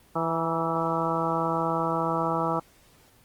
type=harmonic tone with a mistuned harmonic; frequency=164.81 Hz; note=E3; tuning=in tune; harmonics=1 / 2 / 3 / 4 / 5 / 6 / 7 / 8; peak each=-32 / -32 / -32 / -32 / -32 / -32 / -32 / -32 dBFS; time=0.15-2.6 s; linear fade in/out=10 ms; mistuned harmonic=6; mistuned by=-41 cents; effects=pink hiss -58 dBFS RMS until 3.24 s + Opus 24 kbps